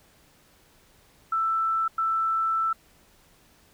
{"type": "tone bursts at uneven times", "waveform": "sine", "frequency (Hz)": 1326, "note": "E6", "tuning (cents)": 10, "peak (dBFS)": -22, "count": 2, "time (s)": [[1.32, 1.88], [1.98, 2.73]], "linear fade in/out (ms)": 5, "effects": ["pink hiss -59 dBFS RMS until 3.73 s"]}